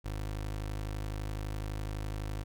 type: tone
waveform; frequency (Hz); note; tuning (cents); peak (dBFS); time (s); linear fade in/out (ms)
25% pulse; 51.91; G#1; 0; -31; 0.04-2.44; 20
effects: none